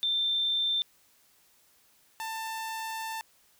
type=tone pair in turn; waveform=sine / sawtooth; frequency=3571 / 890.8 Hz; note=A7 / A5; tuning=+25 / +21 cents; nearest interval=2 octaves; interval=2404 cents; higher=first; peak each=-25 / -30 dBFS; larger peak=first; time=0.03-0.82 / 2.2-3.21 s; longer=second; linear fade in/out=0 ms; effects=white hiss -64 dBFS RMS until 3.59 s